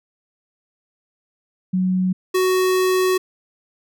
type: tone pair in turn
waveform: sine / square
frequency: 185 / 371.4 Hz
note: F#3 / F#4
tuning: 0 / +7 cents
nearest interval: octave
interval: 1207 cents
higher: second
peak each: -16 dBFS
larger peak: neither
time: 1.73-2.13 / 2.34-3.18 s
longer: second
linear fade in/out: 10 ms
effects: none